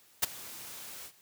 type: noise with ADSR envelope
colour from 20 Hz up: white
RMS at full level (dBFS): -24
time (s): 0.22-1.12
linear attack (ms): 15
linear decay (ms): 16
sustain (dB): -21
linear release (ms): 66
effects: white hiss -62 dBFS RMS until 1.21 s + high-pass 60 Hz 12 dB/octave